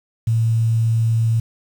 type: tone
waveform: sine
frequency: 113.5 Hz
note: A#2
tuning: 46 cents flat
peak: -14 dBFS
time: 0.27-1.4 s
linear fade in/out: 5 ms
effects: 7-bit